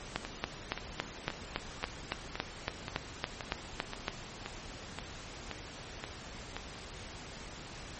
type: two click trains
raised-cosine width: 0.3 ms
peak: -21 / -14 dBFS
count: 13 / 15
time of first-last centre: 0.25-6.566 / 0.16-4.082 s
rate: 1.9 / 3.57 Hz
effects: pink hiss -46 dBFS RMS until 7.99 s + MP3 32 kbps